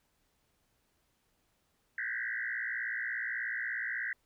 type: tone with frequency modulation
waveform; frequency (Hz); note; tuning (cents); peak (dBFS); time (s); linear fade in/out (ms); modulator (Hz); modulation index
sine; 1760; A6; 0; -33; 1.98-4.13; 2; 58.3; 4.1
effects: pink hiss -75 dBFS RMS until 4.25 s